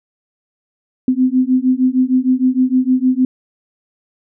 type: beating tone pair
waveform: sine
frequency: 253.2 / 259.7 Hz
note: B3 / C4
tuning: +43 / -13 cents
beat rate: 6.5 Hz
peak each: -14 dBFS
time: 1.08-3.25 s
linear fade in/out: 2 ms
effects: none